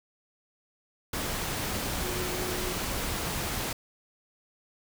sine tone in noise, 362.7 Hz, F#4, 34 cents flat, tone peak -36 dBFS, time 2.03-2.73 s, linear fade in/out 5 ms, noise pink, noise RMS -32 dBFS, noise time 1.13-3.73 s, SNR -7 dB, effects none

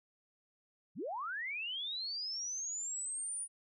sine linear sweep, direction up, 116.3 to 9680 Hz, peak -37 dBFS, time 0.95-3.48 s, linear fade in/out 50 ms, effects none

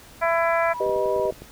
harmonic tone, 333.9 Hz, E4, 22 cents sharp, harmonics 2 / 3 / 4 / 5 / 6 / 7, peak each -21 / -25 / -27 / -29 / -31 / -32 dBFS, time 0.21-0.74 s, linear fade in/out 20 ms
sine tone with vibrato, 970 Hz, B5, 31 cents flat, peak -29 dBFS, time 0.71-1.31 s, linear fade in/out 50 ms, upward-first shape sine, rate 3 Hz, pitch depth 10 cents each way
sine chord, G augmented, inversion none, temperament equal, 392 / 493.9 / 622.3 Hz, G4 / B4 / D#5, 0 / 0 / 0 cents, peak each -25 / -26 / -24 dBFS, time 0.8-1.31 s, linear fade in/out 5 ms
clicks, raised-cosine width 2 ms, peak -25 dBFS, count 9, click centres 0.864 / 0.895 / 0.962 / 1.059 / 1.163 / 1.198 / 1.255 / 1.324 / 1.42 s
effects pink hiss -47 dBFS RMS until 1.51 s

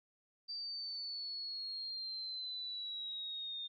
sine linear sweep, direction down, 4667 to 3641 Hz, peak -40 dBFS, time 0.48-3.68 s, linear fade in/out 20 ms, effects none

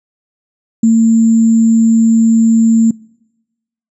sine tone with sample-and-hold, 226.3 Hz, A3, 49 cents sharp, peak -5 dBFS, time 0.83-2.91 s, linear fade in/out 5 ms, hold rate 7350 Hz, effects noise-tail reverb RT60 1.0 s tail -25 dB re dry + resampled to 22050 Hz

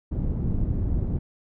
pink low-pass noise, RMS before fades -25 dBFS, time 0.11-1.19 s, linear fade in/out 10 ms, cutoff 200 Hz, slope 12 dB/octave, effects none

